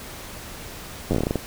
slowing click train, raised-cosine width 2 ms, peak -9 dBFS, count 11, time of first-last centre 1.11-1.357 s, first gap 10 ms, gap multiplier 1.19, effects pink hiss -38 dBFS RMS until 1.46 s

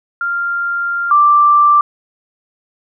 sine tone pair in turn, 1393 / 1175.8 Hz, F6 / D6, -5 / +2 cents, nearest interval minor third, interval 293 cents, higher first, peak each -15 / -6 dBFS, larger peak second, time 0.21-1.11 / 1.11-1.81 s, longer first, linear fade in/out 2 ms, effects none

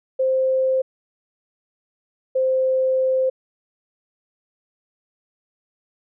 sine tone pair in turn, 523.3 / 521.3 Hz, C5 / C5, 0 / -6 cents, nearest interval unison, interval 6 cents, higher first, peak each -16 dBFS, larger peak neither, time 0.19-0.82 / 2.35-3.3 s, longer second, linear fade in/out 10 ms, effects none

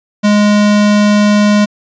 square tone, 207.7 Hz, G#3, in tune, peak -7 dBFS, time 0.23-1.66 s, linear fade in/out 20 ms, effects resampled to 16000 Hz

